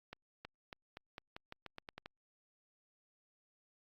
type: accelerating click train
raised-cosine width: 0.3 ms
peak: -30 dBFS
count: 12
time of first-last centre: 0.13-2.06 s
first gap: 320 ms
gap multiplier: 0.87
effects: Opus 48 kbps